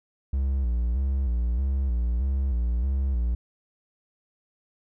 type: tone with vibrato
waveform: triangle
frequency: 63.1 Hz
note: B1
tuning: 38 cents sharp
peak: -20 dBFS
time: 0.33-3.35 s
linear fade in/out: 5 ms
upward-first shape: square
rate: 1.6 Hz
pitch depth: 110 cents each way
effects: none